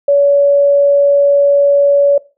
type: tone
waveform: sine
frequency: 567 Hz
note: C#5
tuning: 39 cents sharp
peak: -6 dBFS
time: 0.08-2.18 s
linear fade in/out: 5 ms
effects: noise-tail reverb RT60 0.3 s tail -20 dB re dry